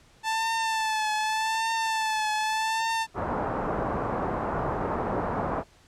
sawtooth tone with vibrato, 880 Hz, A5, in tune, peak -21 dBFS, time 0.23-3.07 s, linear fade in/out 50 ms, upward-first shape triangle, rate 0.84 Hz, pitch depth 53 cents each way
white low-pass noise, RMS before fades -29 dBFS, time 3.14-5.64 s, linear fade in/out 50 ms, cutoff 1100 Hz, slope 24 dB/octave
effects pink hiss -58 dBFS RMS until 5.87 s + low-pass 8000 Hz 12 dB/octave

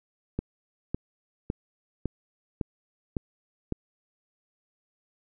click train, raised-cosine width 3 ms, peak -15 dBFS, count 7, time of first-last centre 0.39-3.723 s, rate 1.8 Hz, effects none

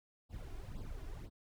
brown noise with flanger, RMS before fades -45 dBFS, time 0.29-1.3 s, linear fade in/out 50 ms, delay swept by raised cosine 0.22 to 2.92 ms, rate 2 Hz, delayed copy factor +0.8, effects none

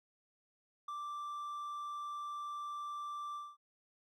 triangle tone with ADSR envelope, 1174.7 Hz, D6, in tune, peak -36 dBFS, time 0.88-3.57 s, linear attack 6 ms, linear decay 7 ms, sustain -2 dB, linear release 220 ms, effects none

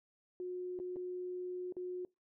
sine tone with dropouts, 362.1 Hz, F#4, 37 cents flat, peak -38 dBFS, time 0.4-2.05 s, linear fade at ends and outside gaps 1 ms, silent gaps 0.79-0.799 / 0.96-0.966 / 1.724-1.767 s, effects noise-tail reverb RT60 0.2 s tail -23 dB re dry

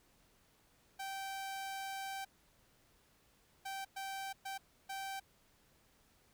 sawtooth tone bursts at uneven times, 778 Hz, G5, 13 cents flat, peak -37 dBFS, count 5, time 0.99-2.25 / 3.65-3.85 / 3.96-4.33 / 4.45-4.58 / 4.89-5.2 s, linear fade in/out 10 ms, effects pink hiss -70 dBFS RMS until 6.33 s

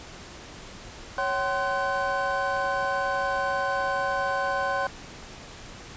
triangle tone cluster, 554 / 764 / 1042 / 1510 Hz, C#5 / G5 / C6 / F#6, -1 / -45 / -7 / +35 cents, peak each -28 dBFS, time 1.18-4.87 s, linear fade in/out 2 ms, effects pink hiss -43 dBFS RMS until 5.96 s + resampled to 16000 Hz

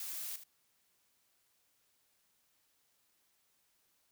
blue noise with echo, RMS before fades -42 dBFS, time 0-0.36 s, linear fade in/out 2 ms, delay 77 ms, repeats 1, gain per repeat -11 dB, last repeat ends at 0.437 s, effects white hiss -75 dBFS RMS until 4.11 s

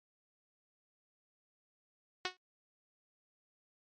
5% pulse tone with exponential decay, 367.5 Hz, F#4, 12 cents flat, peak -19 dBFS, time 2.25-2.37 s, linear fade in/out 1 ms, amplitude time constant 24 ms, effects MP3 32 kbps

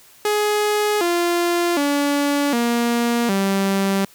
sawtooth tone with pitch steps, 419 / 346.3 / 286.2 / 236.5 / 195.47 Hz, G#4 / F4 / D4 / A#3 / G3, +15 / -15 / -45 / +25 / -5 cents, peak -13 dBFS, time 0.25-4.05 s, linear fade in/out 2 ms, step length 760 ms, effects white hiss -49 dBFS RMS until 4.14 s

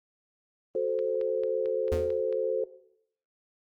sine chord, F# diminished, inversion none, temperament equal with one note detuned, 371.5 / 440 / 523.3 Hz, F#4 / A4 / C5, +7 / 0 / 0 cents, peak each -32 / -29 / -29 dBFS, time 0.75-2.64 s, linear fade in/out 2 ms
click train, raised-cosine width 0.3 ms, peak -32 dBFS, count 7, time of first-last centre 0.99-2.326 s, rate 4.49 Hz
square tone with exponential decay, 82.41 Hz, E2, in tune, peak -26 dBFS, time 1.92-2.21 s, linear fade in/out 0 ms, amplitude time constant 61 ms
effects noise-tail reverb RT60 0.7 s tail -17 dB re dry + Opus 24 kbps

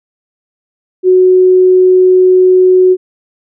sine tone, 369.1 Hz, F#4, 4 cents flat, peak -3 dBFS, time 1.03-2.97 s, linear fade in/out 50 ms, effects none

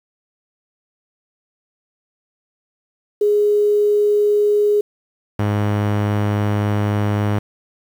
sine / sawtooth tone pair in turn, 415.3 / 103.62 Hz, G#4 / G#2, 0 / -3 cents, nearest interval 2 octaves, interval 2403 cents, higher first, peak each -12 / -12 dBFS, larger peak neither, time 3.21-4.81 / 5.39-7.39 s, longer second, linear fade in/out 5 ms, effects low-pass 2000 Hz 12 dB/octave + 7-bit

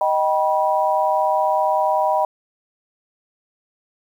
sine chord, Eb augmented, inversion none, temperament just, 622.3 / 777.8 / 972.3 Hz, Eb5 / G5 / B5, 0 / -14 / -27 cents, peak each -20 dBFS, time 0.01-2.25 s, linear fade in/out 2 ms, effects 8-bit

